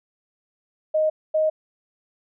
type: tone pair in turn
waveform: sine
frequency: 622.3 / 624.7 Hz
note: D#5 / D#5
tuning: 0 / +7 cents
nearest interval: unison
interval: 7 cents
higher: second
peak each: -17 dBFS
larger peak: neither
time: 0.94-1.1 / 1.34-1.5 s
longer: neither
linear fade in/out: 10 ms
effects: none